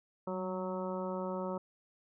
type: harmonic tone with a mistuned harmonic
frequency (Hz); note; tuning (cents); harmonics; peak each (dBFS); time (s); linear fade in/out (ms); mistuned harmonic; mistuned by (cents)
185; F#3; 0; 1 / 2 / 3 / 4 / 5 / 6 / 7; -39 / -41 / -39 / -51 / -43 / -49 / -47; 0.27-1.58; 5; 1; +30
effects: none